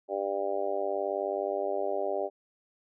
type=harmonic tone; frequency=99.2 Hz; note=G2; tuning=21 cents sharp; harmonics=3 / 4 / 5 / 6 / 7 / 8; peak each=-43 / -33 / -38 / -32 / -37 / -38 dBFS; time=0.08-2.3 s; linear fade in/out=50 ms; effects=none